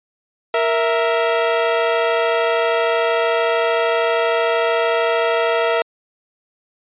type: tone pair together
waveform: sawtooth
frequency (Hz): 466.2 / 659.3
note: A#4 / E5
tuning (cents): 0 / 0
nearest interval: tritone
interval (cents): 600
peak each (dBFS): -14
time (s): 0.54-5.82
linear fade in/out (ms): 2
effects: resampled to 8000 Hz